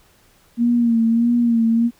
sine tone with vibrato, 233.1 Hz, A#3, in tune, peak -13 dBFS, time 0.57-1.91 s, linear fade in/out 50 ms, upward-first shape sine, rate 1.6 Hz, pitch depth 48 cents each way, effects pink hiss -55 dBFS RMS until 1.99 s

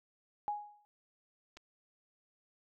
sine tone with exponential decay, 830.6 Hz, G#5, in tune, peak -30 dBFS, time 0.48-0.85 s, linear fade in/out 0 ms, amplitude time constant 80 ms
clicks, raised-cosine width 0.2 ms, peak -36 dBFS, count 2, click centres 1.569 / 1.572 s
effects none

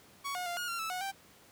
sawtooth tone with pitch steps, 1119 / 722 / 697 / 1434 / 1375 / 1313 / 732 / 783 Hz, C#6 / F#5 / F5 / F6 / F6 / E6 / F#5 / G5, +16 / -43 / -4 / +45 / -27 / -7 / -19 / -2 cents, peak -31 dBFS, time 0.24-1.12 s, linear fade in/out 20 ms, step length 110 ms, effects pink hiss -59 dBFS RMS until 1.51 s + high-pass 100 Hz 12 dB/octave

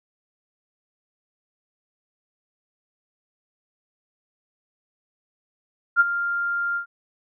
sine tone with ADSR envelope, 1396.9 Hz, F6, in tune, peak -10 dBFS, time 5.96-6.86 s, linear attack 42 ms, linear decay 28 ms, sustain -12 dB, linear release 100 ms, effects none

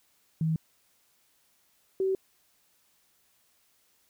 sine tone pair in turn, 160 / 382 Hz, D#3 / G4, +49 / -45 cents, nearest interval octave + minor third, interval 1506 cents, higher second, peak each -24 / -24 dBFS, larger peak neither, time 0.41-0.56 / 2-2.15 s, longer neither, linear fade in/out 2 ms, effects white hiss -68 dBFS RMS until 4.09 s

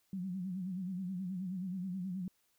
sine tone with vibrato, 185 Hz, F#3, in tune, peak -36 dBFS, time 0.13-2.28 s, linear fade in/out 2 ms, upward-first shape sine, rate 9.4 Hz, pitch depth 91 cents each way, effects white hiss -75 dBFS RMS until 2.58 s

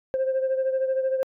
sine beating tone pair, 525 / 538 Hz, C5 / C5, +6 / +48 cents, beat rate 13 Hz, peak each -21 / -28 dBFS, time 0.14-1.23 s, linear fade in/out 0 ms, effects tanh soft clip ceiling -18 dBFS

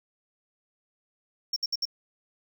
triangle tone bursts, 5490 Hz, F8, 31 cents flat, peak -24 dBFS, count 4, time 1.53-1.854 s, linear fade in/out 5 ms, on 33 ms, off 64 ms, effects none

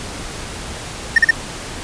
triangle tone bursts, 1825 Hz, A#6, 37 cents flat, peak -4 dBFS, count 3, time 1.16-1.309 s, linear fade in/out 5 ms, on 23 ms, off 40 ms, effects pink hiss -29 dBFS RMS until 1.83 s + resampled to 22050 Hz

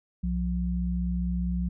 sine tone pair together, 62.74 / 177.9 Hz, B1 / F3, +28 / +32 cents, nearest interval octave + tritone, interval 1804 cents, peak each -28 dBFS, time 0.23-1.69 s, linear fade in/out 10 ms, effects none

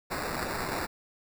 blue noise with sample-and-hold, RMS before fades -33 dBFS, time 0.1-0.87 s, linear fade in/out 20 ms, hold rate 3150 Hz, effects none

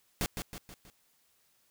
pink noise with echo, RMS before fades -31 dBFS, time 0.21-0.26 s, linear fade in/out 0 ms, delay 160 ms, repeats 4, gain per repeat -6 dB, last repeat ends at 0.9 s, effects white hiss -70 dBFS RMS until 1.7 s

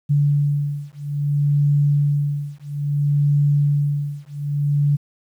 sine beating tone pair, 144.2 / 144.8 Hz, D3 / D3, -31 / -24 cents, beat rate 0.6 Hz, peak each -19 dBFS, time 0.09-4.97 s, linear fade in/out 20 ms, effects 9-bit

